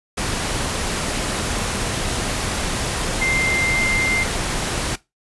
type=tone in noise; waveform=sine; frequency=2093 Hz; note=C7; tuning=in tune; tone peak=-18 dBFS; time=3.21-4.24 s; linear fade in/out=10 ms; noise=pink; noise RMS=-23 dBFS; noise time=0.17-4.96 s; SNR=+2 dB; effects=noise-tail reverb RT60 0.2 s tail -19 dB re dry + resampled to 24000 Hz